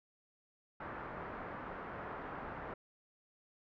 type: low-pass noise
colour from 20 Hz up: white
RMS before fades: -45 dBFS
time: 0.8-2.74 s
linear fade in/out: 5 ms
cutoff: 1500 Hz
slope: 24 dB/octave
effects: none